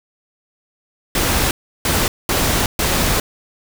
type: noise bursts at uneven times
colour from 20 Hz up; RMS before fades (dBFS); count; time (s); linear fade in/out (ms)
pink; -17; 4; 1.15-1.51 / 1.85-2.08 / 2.29-2.66 / 2.79-3.2; 2
effects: none